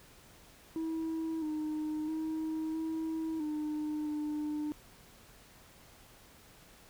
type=tone with pitch steps; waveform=sine; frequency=322.9 / 307.1 / 316.3 / 320.8 / 303 / 300.2 Hz; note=E4 / D#4 / D#4 / E4 / D#4 / D4; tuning=-36 / -23 / +29 / -47 / -46 / +38 cents; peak=-30 dBFS; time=0.76-4.72 s; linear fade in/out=0 ms; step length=660 ms; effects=tanh soft clip ceiling -32 dBFS + pink hiss -58 dBFS RMS until 6.89 s